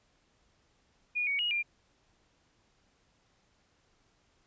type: tone with pitch steps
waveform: sine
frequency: 2444 / 2241 / 2886 / 2392 Hz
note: D#7 / C#7 / F#7 / D7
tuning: -32 / +18 / -44 / +31 cents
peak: -28 dBFS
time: 1.15-1.63 s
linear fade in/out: 20 ms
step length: 120 ms
effects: pink hiss -70 dBFS RMS until 4.46 s + resampled to 16000 Hz